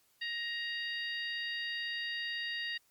harmonic tone, 938 Hz, A#5, 11 cents sharp, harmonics 2 / 3 / 4 / 5, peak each -37 / -41 / -43 / -45 dBFS, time 0.21-2.78 s, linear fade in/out 10 ms, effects white hiss -70 dBFS RMS until 2.9 s + MP3 96 kbps

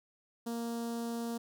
sawtooth tone with notch filter, 233.1 Hz, A#3, in tune, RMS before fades -37 dBFS, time 0.46-1.38 s, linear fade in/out 10 ms, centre 2200 Hz, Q 0.63, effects none

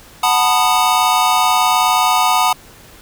square chord, B dominant seventh, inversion second, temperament just, 740.8 / 889 / 987.8 / 1234.7 Hz, F#5 / A5 / B5 / D#6, +2 / +18 / 0 / -14 cents, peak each -18 dBFS, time 0.23-2.53 s, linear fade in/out 5 ms, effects pink hiss -42 dBFS RMS until 3.01 s

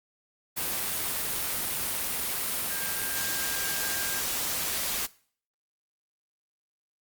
sine tone in noise, 1600 Hz, G6, 35 cents sharp, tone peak -37 dBFS, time 2.7-4.22 s, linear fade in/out 20 ms, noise white, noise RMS -30 dBFS, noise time 0.56-5.07 s, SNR -10 dB, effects noise-tail reverb RT60 0.5 s tail -21 dB re dry + Opus 32 kbps

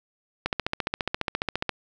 click train, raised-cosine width 0.3 ms, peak -9 dBFS, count 19, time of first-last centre 0.46-1.693 s, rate 14.6 Hz, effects none

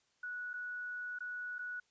sine tone with dropouts, 1470 Hz, F#6, 12 cents flat, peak -39 dBFS, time 0.23-1.8 s, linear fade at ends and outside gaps 5 ms, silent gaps 0.533-0.538 / 1.188-1.205 / 1.584-1.59 s, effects white hiss -75 dBFS RMS until 1.9 s + resampled to 16000 Hz

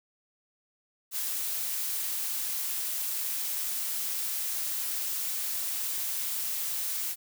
blue noise, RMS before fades -32 dBFS, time 1.11-7.16 s, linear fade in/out 50 ms, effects none

